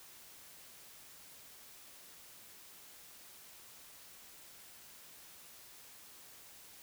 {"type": "silence", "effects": ["white hiss -56 dBFS RMS until 6.82 s"]}